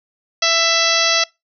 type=harmonic tone with a mistuned harmonic; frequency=664 Hz; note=E5; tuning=12 cents sharp; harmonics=1 / 2 / 3 / 4 / 5 / 6 / 7 / 8 / 9; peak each=-22 / -22 / -22 / -22 / -22 / -22 / -22 / -22 / -22 dBFS; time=0.42-1.24 s; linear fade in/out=5 ms; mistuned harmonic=6; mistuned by=+15 cents; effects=noise-tail reverb RT60 0.2 s tail -23 dB re dry